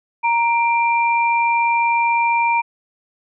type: tone pair together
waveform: sine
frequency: 934 / 2369 Hz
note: A#5 / D7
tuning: +3 / +14 cents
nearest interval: octave + major third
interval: 1611 cents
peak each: -15 / -20 dBFS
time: 0.23-2.62 s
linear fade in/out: 20 ms
effects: none